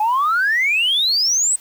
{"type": "exponential sweep", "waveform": "sine", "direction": "up", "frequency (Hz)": [830.6, 8310], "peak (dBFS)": -13, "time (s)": [0, 1.56], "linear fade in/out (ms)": 5, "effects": ["tanh soft clip ceiling -11 dBFS", "white hiss -46 dBFS RMS until 1.6 s"]}